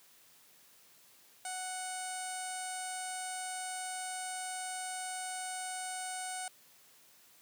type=tone with low-pass filter; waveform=sawtooth; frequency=740 Hz; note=F#5; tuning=in tune; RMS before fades=-40 dBFS; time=1.45-6.48 s; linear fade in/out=2 ms; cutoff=8800 Hz; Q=8.7; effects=white hiss -62 dBFS RMS until 7.41 s + high-pass 100 Hz 12 dB/octave